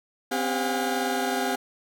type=tone cluster; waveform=30% pulse; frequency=257.2 / 276.8 / 395.8 / 718 / 814 Hz; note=C4 / C#4 / G4 / F5 / G#5; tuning=-30 / -2 / +17 / +48 / -35 cents; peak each=-27 / -36 / -28 / -27 / -29 dBFS; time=0.31-1.56 s; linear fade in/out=10 ms; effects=none